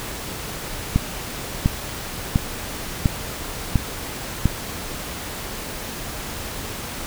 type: click train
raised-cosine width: 5 ms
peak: -3 dBFS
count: 6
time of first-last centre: 0.96-4.457 s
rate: 1.43 Hz
effects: pink hiss -31 dBFS RMS until 7.06 s